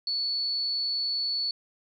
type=tone; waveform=sine; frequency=4435 Hz; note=C#8; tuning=in tune; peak=-26 dBFS; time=0.07-1.51 s; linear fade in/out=2 ms; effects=11-bit